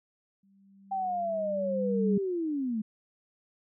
sine tone with exponential growth, 196 Hz, G3, in tune, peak -22 dBFS, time 0.43-2.18 s, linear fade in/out 5 ms, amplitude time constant 380 ms
sine linear sweep, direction down, 784 to 207.7 Hz, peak -28 dBFS, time 0.91-2.82 s, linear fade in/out 10 ms
effects none

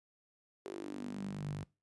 sawtooth tone with high-pass filter sweep, 49.56 Hz, G1, 20 cents sharp, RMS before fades -42 dBFS, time 0.65-1.64 s, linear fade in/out 10 ms, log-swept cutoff 400 to 120 Hz, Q 6.1, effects noise-tail reverb RT60 0.3 s tail -23 dB re dry + resampled to 24000 Hz

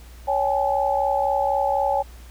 sine tone cluster, 558 / 790 / 854 Hz, C#5 / G5 / G#5, +11 / +13 / +48 cents, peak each -23 dBFS, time 0.27-2.03 s, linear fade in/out 20 ms, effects added 60 Hz sine -40 dBFS peak until 2.3 s + pink hiss -50 dBFS RMS until 2.3 s

